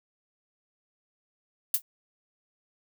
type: noise with exponential decay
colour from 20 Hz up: violet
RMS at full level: -18 dBFS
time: 1.74-1.82 s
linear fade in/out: 2 ms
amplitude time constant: 16 ms
effects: none